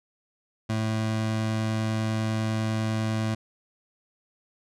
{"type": "tone", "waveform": "25% pulse", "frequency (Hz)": 110, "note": "A2", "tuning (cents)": 0, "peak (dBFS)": -21, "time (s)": [0.69, 3.35], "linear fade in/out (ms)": 10, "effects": ["low-pass 8000 Hz 12 dB/octave"]}